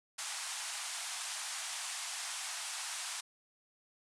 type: band-pass noise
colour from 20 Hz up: white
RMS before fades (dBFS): -41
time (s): 0.18-3.21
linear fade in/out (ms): 10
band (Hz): 700 to 9800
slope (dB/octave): 48
effects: none